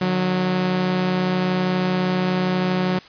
sawtooth tone pair together, 151 / 183.53 Hz, D3 / F#3, +48 / -14 cents, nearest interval minor third, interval 338 cents, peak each -24 / -15 dBFS, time 0.01-2.99 s, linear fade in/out 5 ms, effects white hiss -44 dBFS RMS until 3.08 s + resampled to 11025 Hz

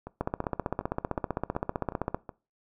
two click trains, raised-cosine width 1 ms, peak -14 / -24 dBFS, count 31 / 7, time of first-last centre 0.21-2.145 / 0.07-2.292 s, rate 15.5 / 2.7 Hz, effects noise-tail reverb RT60 0.3 s tail -20 dB re dry

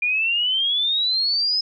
sine exponential sweep, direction up, 2403 to 5140 Hz, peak -18 dBFS, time 0.02-1.61 s, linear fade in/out 5 ms, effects none

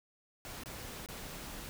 pink noise with dropouts, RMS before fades -45 dBFS, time 0.45-1.69 s, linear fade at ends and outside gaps 0 ms, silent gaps 0.635-0.659 / 1.061-1.087 s, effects none

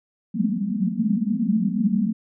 white band-pass noise, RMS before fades -22 dBFS, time 0.34-2.13 s, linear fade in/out 20 ms, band 180 to 240 Hz, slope 96 dB/octave, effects none

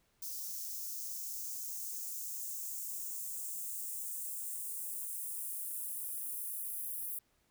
violet noise with high-pass filter sweep, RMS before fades -41 dBFS, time 0.22-7.19 s, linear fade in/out 5 ms, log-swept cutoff 5400 to 11000 Hz, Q 2.4, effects pink hiss -74 dBFS RMS until 7.5 s

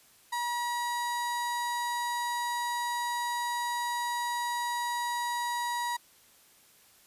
35% pulse tone, 960 Hz, B5, 49 cents flat, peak -28 dBFS, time 0.32-5.97 s, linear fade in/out 10 ms, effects white hiss -60 dBFS RMS until 7.06 s + resampled to 32000 Hz

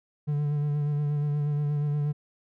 triangle tone with vibrato, 146.83 Hz, D3, in tune, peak -22 dBFS, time 0.27-2.13 s, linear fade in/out 20 ms, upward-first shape sine, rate 8.4 Hz, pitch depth 26 cents each way, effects none

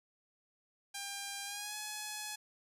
5% pulse tone with pitch glide, 799 to 846.5 Hz, G5 to G#5, +33 to +33 cents, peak -28 dBFS, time 0.94-2.36 s, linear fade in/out 10 ms, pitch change +100 cents, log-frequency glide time 1.44-1.76 s, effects none

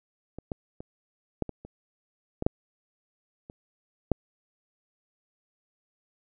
clicks, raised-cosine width 2 ms, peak -25 / -18 / -26 / -13 / -22 / -29 / -16 / -7 / -29 / -8 dBFS, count 10, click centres 0.386 / 0.518 / 0.805 / 1.423 / 1.493 / 1.65 / 2.424 / 2.465 / 3.499 / 4.117 s, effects none

